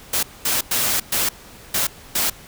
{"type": "noise bursts at uneven times", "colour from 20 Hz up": "white", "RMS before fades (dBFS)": -20, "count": 6, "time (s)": [[0.13, 0.23], [0.45, 0.61], [0.71, 1], [1.12, 1.29], [1.74, 1.87], [2.15, 2.3]], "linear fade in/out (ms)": 5, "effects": ["pink hiss -43 dBFS RMS until 2.47 s"]}